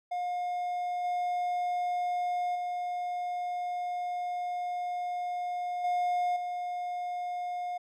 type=tone with level steps; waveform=triangle; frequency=714 Hz; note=F5; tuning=38 cents sharp; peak=-28 / -26 / -29 / -24 / -30 dBFS; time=0.11-7.78 s; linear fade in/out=10 ms; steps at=1.04 / 2.55 / 5.84 / 6.36 s; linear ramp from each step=5 ms; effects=none